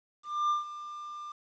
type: tone with ADSR envelope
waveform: triangle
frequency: 1194 Hz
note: D6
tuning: 28 cents sharp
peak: -22 dBFS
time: 0.23-1.32 s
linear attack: 270 ms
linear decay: 140 ms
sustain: -15 dB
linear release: 4 ms
effects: resampled to 16000 Hz + 10-bit